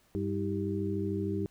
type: harmonic tone with a mistuned harmonic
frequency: 98.1 Hz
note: G2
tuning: 2 cents sharp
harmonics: 1 / 2 / 3 / 4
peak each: -35 / -35 / -35 / -35 dBFS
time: 0.15-1.46 s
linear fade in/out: 0 ms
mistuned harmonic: 3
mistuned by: +140 cents
effects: pink hiss -66 dBFS RMS until 1.5 s